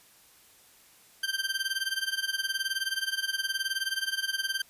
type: tone with tremolo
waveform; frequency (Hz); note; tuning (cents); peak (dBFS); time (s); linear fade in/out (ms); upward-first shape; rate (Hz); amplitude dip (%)
20% pulse; 1568; G6; 0; -21; 1.23-4.62; 5; sine; 19; 85
effects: white hiss -58 dBFS RMS until 4.69 s + resampled to 32000 Hz